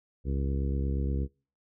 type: harmonic tone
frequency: 68.5 Hz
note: C#2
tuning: 20 cents flat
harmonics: 1 / 2 / 3 / 4 / 5 / 6 / 7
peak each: -28 / -34 / -38 / -40 / -42 / -44 / -45 dBFS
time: 0.24-1.28 s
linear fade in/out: 50 ms
effects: noise-tail reverb RT60 0.4 s tail -26 dB re dry